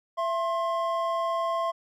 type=tone pair together; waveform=triangle; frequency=669 / 1062 Hz; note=E5 / C6; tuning=+25 / +25 cents; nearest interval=minor sixth; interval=800 cents; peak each=-26 dBFS; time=0.17-1.72 s; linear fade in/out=20 ms; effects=none